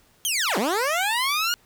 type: linear two-way sweep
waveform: 15% pulse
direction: down then up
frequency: 3278 to 178.2 to 1453 Hz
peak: -15 dBFS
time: 0.25-1.54 s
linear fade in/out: 0 ms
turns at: 0.58 s
effects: pink hiss -59 dBFS RMS until 1.65 s